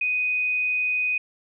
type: tone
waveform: sine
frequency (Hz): 2494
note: D#7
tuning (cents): +3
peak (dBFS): -21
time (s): 0.01-1.18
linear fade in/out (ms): 5
effects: none